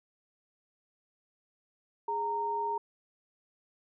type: tone pair together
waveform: sine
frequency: 415.3 / 924.3 Hz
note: G#4 / A#5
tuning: 0 / -15 cents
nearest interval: octave + major second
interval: 1385 cents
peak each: -37 / -30 dBFS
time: 2.08-2.78 s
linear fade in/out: 5 ms
effects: none